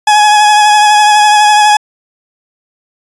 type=tone with vibrato; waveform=40% pulse; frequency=841 Hz; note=G#5; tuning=22 cents sharp; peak=-3 dBFS; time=0.07-1.77 s; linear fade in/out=5 ms; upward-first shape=triangle; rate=12 Hz; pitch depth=26 cents each way; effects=resampled to 22050 Hz